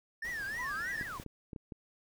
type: tone with vibrato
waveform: triangle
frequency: 1757 Hz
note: A6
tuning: 3 cents flat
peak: -34 dBFS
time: 0.22-1.03 s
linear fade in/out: 5 ms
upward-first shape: triangle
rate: 3.3 Hz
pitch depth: 220 cents each way
type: noise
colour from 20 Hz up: pink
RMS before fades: -50 dBFS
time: 0.24-1.24 s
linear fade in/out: 10 ms
type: exponential two-way sweep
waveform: sine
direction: up then down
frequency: 944 to 2000 to 944 Hz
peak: -39 dBFS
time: 0.58-1.19 s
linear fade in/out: 20 ms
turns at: 1.04 s
type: clicks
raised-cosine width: 3 ms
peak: -30 dBFS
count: 6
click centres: 1.012 / 1.199 / 1.263 / 1.532 / 1.562 / 1.722 s
effects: none